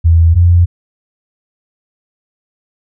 sine tone pair in turn, 83 / 86.98 Hz, E2 / F2, +12 / -6 cents, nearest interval minor second, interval 82 cents, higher second, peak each -4 / -4 dBFS, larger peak neither, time 0.04-0.35 / 0.35-0.66 s, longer neither, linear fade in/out 20 ms, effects none

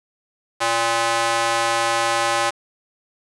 square tone with high-pass filter, 115.7 Hz, A#2, 13 cents flat, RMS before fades -20 dBFS, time 0.6-2.51 s, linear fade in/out 20 ms, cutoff 800 Hz, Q 1.3, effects resampled to 24000 Hz + 7-bit

